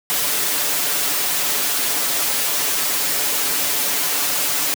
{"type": "noise with comb filter", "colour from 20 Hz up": "white", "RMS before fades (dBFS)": -20, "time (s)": [0.1, 4.74], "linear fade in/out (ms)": 0, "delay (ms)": 6.9, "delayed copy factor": 0.65, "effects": ["high-pass 200 Hz 12 dB/octave"]}